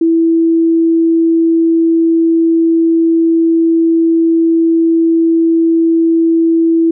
sine tone, 329.6 Hz, E4, in tune, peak -7 dBFS, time 0.01-6.91 s, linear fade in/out 5 ms, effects none

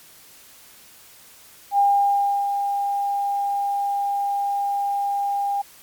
sine tone with ADSR envelope, 804 Hz, G5, 44 cents sharp, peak -13 dBFS, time 1.71-5.62 s, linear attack 74 ms, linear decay 680 ms, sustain -7 dB, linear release 10 ms, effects white hiss -48 dBFS RMS until 5.82 s + MP3 96 kbps

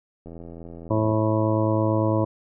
click train, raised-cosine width 2 ms, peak -27 dBFS, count 75, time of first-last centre 0.26-1.141 s, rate 84 Hz
harmonic tone, 108.9 Hz, A2, 17 cents flat, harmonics 1 / 2 / 3 / 4 / 5 / 6 / 8 / 9 / 10, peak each -23 / -30 / -24 / -34 / -26 / -30 / -39 / -30 / -38 dBFS, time 0.9-2.25 s, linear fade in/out 10 ms
effects none

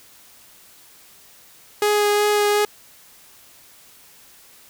sawtooth tone with vibrato, 415.3 Hz, G#4, in tune, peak -12 dBFS, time 1.82-2.65 s, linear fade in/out 2 ms, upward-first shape sine, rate 2.7 Hz, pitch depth 10 cents each way, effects white hiss -49 dBFS RMS until 4.69 s

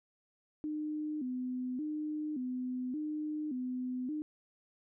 sine tone with vibrato, 277.2 Hz, C#4, in tune, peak -34 dBFS, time 0.64-4.22 s, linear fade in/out 0 ms, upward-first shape square, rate 0.87 Hz, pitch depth 160 cents each way, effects none

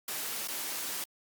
white noise with dropouts, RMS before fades -36 dBFS, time 0.08-1.04 s, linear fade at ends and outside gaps 2 ms, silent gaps 0.474-0.484 s, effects high-pass 200 Hz 12 dB/octave + Opus 48 kbps

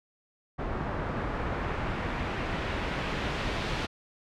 pink noise with low-pass filter sweep, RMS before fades -32 dBFS, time 0.58-3.87 s, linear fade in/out 20 ms, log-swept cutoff 1200 to 3500 Hz, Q 0.99, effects none

